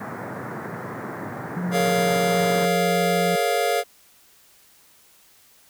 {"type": "band-pass noise", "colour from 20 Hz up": "pink", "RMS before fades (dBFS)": -33, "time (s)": [0, 2.66], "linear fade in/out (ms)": 10, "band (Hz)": [110, 1900], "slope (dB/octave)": 48}
{"type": "tone with pitch glide", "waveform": "sine", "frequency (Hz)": [178.2, 176.76], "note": ["F3", "F3"], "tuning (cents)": [35, 21], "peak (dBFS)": -24, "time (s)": [1.56, 3.36], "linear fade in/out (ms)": 10, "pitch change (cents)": -14, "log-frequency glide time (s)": [1.79, 3.16]}
{"type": "chord", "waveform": "square", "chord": "Bb minor seventh", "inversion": "third", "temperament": "just", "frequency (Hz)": [419.5, 466.2, 559.4, 699.2], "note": ["Ab4", "Bb4", "Db5", "F5"], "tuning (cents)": [17, 0, 16, 2], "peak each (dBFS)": [-28, -26, -27, -24], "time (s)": [1.71, 3.84], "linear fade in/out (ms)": 50}
{"effects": ["white hiss -55 dBFS RMS until 5.69 s"]}